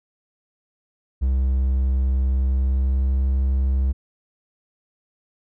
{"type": "tone with pitch glide", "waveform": "triangle", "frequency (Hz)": [65.41, 66.32], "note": ["C2", "C2"], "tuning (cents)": [0, 24], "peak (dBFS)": -15, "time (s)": [1.21, 3.93], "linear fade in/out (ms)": 20, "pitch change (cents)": 24, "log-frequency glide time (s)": [2.32, 3.29], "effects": []}